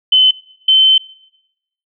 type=tone pair in turn; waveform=sine; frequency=3045 / 3075 Hz; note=F#7 / G7; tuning=+49 / -34 cents; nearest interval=unison; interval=17 cents; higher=second; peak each=-6 dBFS; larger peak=neither; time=0.12-0.31 / 0.68-0.98 s; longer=second; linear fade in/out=5 ms; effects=noise-tail reverb RT60 0.9 s tail -22 dB re dry